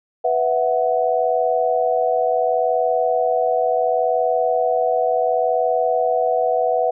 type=chord; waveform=sine; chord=B suspended fourth; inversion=none; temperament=equal; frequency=493.9 / 659.3 / 740 Hz; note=B4 / E5 / F#5; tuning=0 / 0 / 0 cents; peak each=-20 dBFS; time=0.24-6.91 s; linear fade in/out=10 ms; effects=none